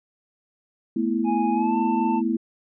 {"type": "chord", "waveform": "sine", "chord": "A suspended second", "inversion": "none", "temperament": "equal with one note detuned", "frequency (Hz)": [220, 244.5, 329.6], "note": ["A3", "B3", "E4"], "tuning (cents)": [0, -17, 0], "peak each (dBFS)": -25, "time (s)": [0.96, 2.37], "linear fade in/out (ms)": 5}
{"type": "tone with pitch glide", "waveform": "triangle", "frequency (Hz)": [830, 889.6], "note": ["G#5", "A5"], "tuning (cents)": [-1, 19], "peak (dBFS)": -22, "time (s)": [1.24, 2.22], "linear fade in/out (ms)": 50, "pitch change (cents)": 120, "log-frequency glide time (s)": [1.53, 1.76]}
{"effects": ["resampled to 8000 Hz"]}